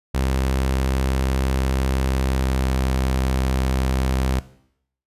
sawtooth tone with pitch glide, 65.9 to 65.26 Hz, C2 to C2, +13 to -4 cents, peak -15 dBFS, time 0.14-4.4 s, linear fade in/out 10 ms, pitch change -17 cents, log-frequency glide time 2.05-2.74 s, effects noise-tail reverb RT60 0.7 s tail -17 dB re dry + resampled to 32000 Hz

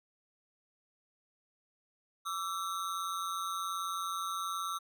square ring-modulated tone, 1244.5 Hz, D#6, in tune, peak -32 dBFS, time 2.25-4.79 s, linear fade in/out 20 ms, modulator 89.4 Hz, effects none

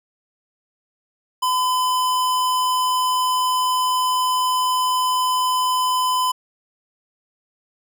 square tone, 1012 Hz, B5, 42 cents sharp, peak -18 dBFS, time 1.42-6.32 s, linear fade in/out 10 ms, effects none

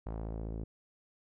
sawtooth tone with low-pass filter sweep, 55 Hz, A1, in tune, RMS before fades -39 dBFS, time 0.06-0.64 s, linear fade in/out 5 ms, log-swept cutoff 920 to 400 Hz, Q 1.2, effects none

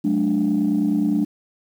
sine chord, D major, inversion first, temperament equal with one note detuned, 185 / 214.5 / 293.7 Hz, F#3 / A3 / D4, 0 / -44 / 0 cents, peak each -23 / -20 / -19 dBFS, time 0.04-1.25 s, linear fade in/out 10 ms, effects tanh soft clip ceiling -11 dBFS + 8-bit

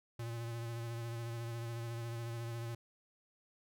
square tone with vibrato, 116.6 Hz, A#2, 1 cent sharp, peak -40 dBFS, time 0.19-2.75 s, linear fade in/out 5 ms, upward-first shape sine, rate 14 Hz, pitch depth 27 cents each way, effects none

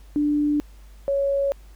sine tone pair in turn, 294.7 / 556.3 Hz, D4 / C#5, +6 / +6 cents, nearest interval major seventh, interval 1100 cents, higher second, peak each -18 / -19 dBFS, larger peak first, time 0.16-0.6 / 1.08-1.52 s, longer neither, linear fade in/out 0 ms, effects added 50 Hz sine -43 dBFS peak until 1.75 s + pink hiss -57 dBFS RMS until 1.75 s

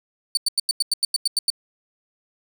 30% pulse tone bursts, 4532 Hz, C#8, 37 cents sharp, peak -14 dBFS, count 11, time 0.35-1.502 s, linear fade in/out 2 ms, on 22 ms, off 91 ms, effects none

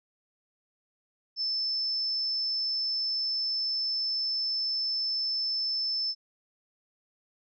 sine tone, 5274 Hz, E8, in tune, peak -27 dBFS, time 1.36-6.15 s, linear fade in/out 50 ms, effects none

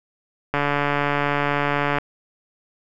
click train, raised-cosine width 0.5 ms, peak -6 dBFS, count 209, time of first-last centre 0.54-1.984 s, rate 144 Hz, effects none

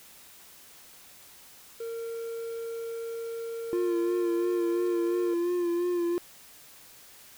triangle tone, 460 Hz, A#4, 23 cents flat, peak -31 dBFS, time 1.8-5.34 s, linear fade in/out 5 ms
triangle tone with vibrato, 349.2 Hz, F4, in tune, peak -23 dBFS, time 3.73-6.18 s, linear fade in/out 0 ms, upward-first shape sine, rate 2.9 Hz, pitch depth 34 cents each way
effects white hiss -52 dBFS RMS until 7.37 s

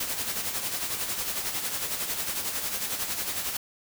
white noise with tremolo, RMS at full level -29 dBFS, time 0-3.57 s, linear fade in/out 5 ms, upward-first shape sine, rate 11 Hz, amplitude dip 50%, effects none

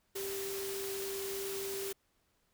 sine tone in noise, 392 Hz, G4, in tune, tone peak -38 dBFS, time 0.15-1.93 s, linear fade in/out 10 ms, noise white, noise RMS -42 dBFS, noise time 0.15-1.93 s, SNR +1 dB, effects pink hiss -75 dBFS RMS until 2.53 s

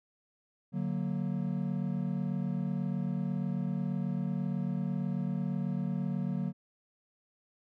triangle chord, D augmented, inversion none, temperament equal, 146.83 / 185 / 233.1 Hz, D3 / F#3 / A#3, 0 / 0 / 0 cents, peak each -33 / -31 / -35 dBFS, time 0.72-6.53 s, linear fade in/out 50 ms, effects none

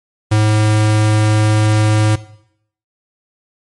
square tone, 107.3 Hz, A2, 43 cents flat, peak -10 dBFS, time 0.31-2.16 s, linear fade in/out 10 ms, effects noise-tail reverb RT60 0.7 s tail -17 dB re dry + MP3 48 kbps

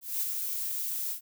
violet noise with ADSR envelope, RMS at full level -29 dBFS, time 0.01-1.21 s, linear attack 210 ms, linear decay 23 ms, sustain -4 dB, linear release 100 ms, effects none

